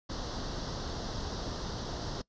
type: noise with comb filter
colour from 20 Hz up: pink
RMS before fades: -37 dBFS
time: 0.09-2.22 s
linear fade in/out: 10 ms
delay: 0.21 ms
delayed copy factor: +0.8
effects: noise-tail reverb RT60 0.1 s tail -21 dB re dry + resampled to 16000 Hz